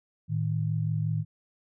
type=tone pair together; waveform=sine; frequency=110 / 155.56 Hz; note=A2 / D#3; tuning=0 / 0 cents; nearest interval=tritone; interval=600 cents; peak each=-28 dBFS; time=0.28-1.25 s; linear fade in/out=50 ms; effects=none